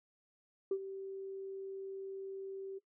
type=tone with ADSR envelope; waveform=sine; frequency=387.5 Hz; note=G4; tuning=20 cents flat; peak=-28 dBFS; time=0.71-2.79 s; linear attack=4 ms; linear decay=65 ms; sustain=-13 dB; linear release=15 ms; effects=noise-tail reverb RT60 0.1 s tail -17 dB re dry + tanh soft clip ceiling -26 dBFS